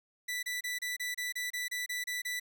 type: tone bursts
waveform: sawtooth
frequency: 1976 Hz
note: B6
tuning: in tune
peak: -30 dBFS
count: 12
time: 0.28-2.399 s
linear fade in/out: 10 ms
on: 150 ms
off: 29 ms
effects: none